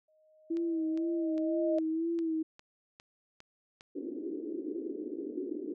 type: tone with exponential growth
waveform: sine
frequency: 622.3 Hz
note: D#5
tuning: in tune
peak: -27 dBFS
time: 0.08-1.79 s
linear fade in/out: 5 ms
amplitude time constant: 370 ms
type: tone with vibrato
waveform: sine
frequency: 327.3 Hz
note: E4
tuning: 12 cents flat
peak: -29 dBFS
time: 0.5-2.43 s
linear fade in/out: 10 ms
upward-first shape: sine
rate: 2 Hz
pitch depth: 53 cents each way
type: click train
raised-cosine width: 0.2 ms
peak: -33 dBFS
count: 9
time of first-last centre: 0.57-3.809 s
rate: 2.47 Hz
type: band-pass noise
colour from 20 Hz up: pink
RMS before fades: -38 dBFS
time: 3.95-5.74 s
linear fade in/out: 10 ms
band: 290 to 390 Hz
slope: 48 dB/octave
effects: none